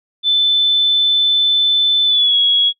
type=tone with pitch glide; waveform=sine; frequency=3520 to 3334 Hz; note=A7 to G#7; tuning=0 to +6 cents; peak=-10 dBFS; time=0.23-2.73 s; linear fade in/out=50 ms; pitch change=-94 cents; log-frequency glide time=2.06-2.36 s; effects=noise-tail reverb RT60 0.1 s tail -22 dB re dry